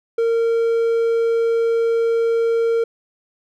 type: tone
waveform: triangle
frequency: 460 Hz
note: A#4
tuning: 23 cents flat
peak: -13 dBFS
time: 0.18-2.84 s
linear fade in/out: 5 ms
effects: none